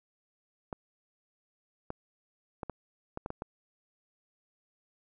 clicks, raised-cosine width 1 ms, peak -22 dBFS, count 8, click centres 0.728 / 1.904 / 2.632 / 2.697 / 3.174 / 3.261 / 3.304 / 3.421 s, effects none

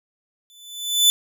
sawtooth tone with exponential growth, 3500 Hz, A7, 10 cents flat, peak -7 dBFS, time 0.5-1.1 s, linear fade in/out 0 ms, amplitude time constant 130 ms, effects none

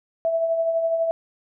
sine tone with tremolo, 659.3 Hz, E5, in tune, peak -17 dBFS, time 0.25-1.11 s, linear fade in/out 0 ms, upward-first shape triangle, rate 12 Hz, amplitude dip 50%, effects none

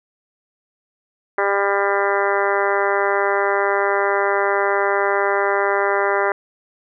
harmonic tone, 199.5 Hz, G3, 31 cents sharp, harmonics 2 / 3 / 4 / 5 / 6 / 7 / 8 / 9 / 10, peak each -21 / -23 / -24 / -25 / -26 / -26 / -27 / -28 / -28 dBFS, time 1.38-6.32 s, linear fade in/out 2 ms, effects none

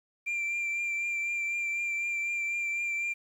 sine tone with vibrato, 2367 Hz, D7, 13 cents sharp, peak -26 dBFS, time 0.26-3.14 s, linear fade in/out 20 ms, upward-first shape triangle, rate 4 Hz, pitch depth 25 cents each way, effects tanh soft clip ceiling -28 dBFS + 10-bit

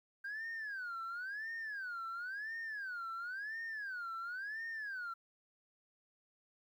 sine tone with vibrato, 1568 Hz, G6, in tune, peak -38 dBFS, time 0.24-5.14 s, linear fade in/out 10 ms, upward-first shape sine, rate 0.96 Hz, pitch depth 270 cents each way, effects tanh soft clip ceiling -38 dBFS + 12-bit

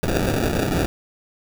blue noise with sample-and-hold, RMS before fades -21 dBFS, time 0.03-0.86 s, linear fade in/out 0 ms, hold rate 1050 Hz, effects none

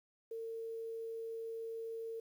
sine tone with quantisation, 453.3 Hz, A#4, 48 cents flat, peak -40 dBFS, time 0.31-2.2 s, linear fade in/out 5 ms, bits 11, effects none

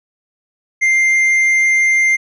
sine tone with tanh clipping, 2098 Hz, C7, 4 cents sharp, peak -11 dBFS, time 0.81-2.17 s, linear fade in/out 20 ms, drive 5 dB, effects none

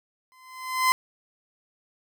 30% pulse tone with exponential growth, 1029 Hz, C6, 29 cents flat, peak -13 dBFS, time 0.32-0.92 s, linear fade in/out 0 ms, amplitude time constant 130 ms, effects none

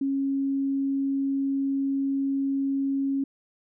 sine tone, 273.9 Hz, C#4, 21 cents flat, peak -23 dBFS, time 0.01-3.24 s, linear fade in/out 5 ms, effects none

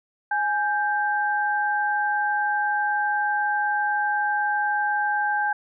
sine tone pair together, 832.7 / 1572 Hz, G#5 / G6, +4 / +4 cents, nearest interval major seventh, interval 1100 cents, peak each -23 / -24 dBFS, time 0.31-5.53 s, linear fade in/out 5 ms, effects none

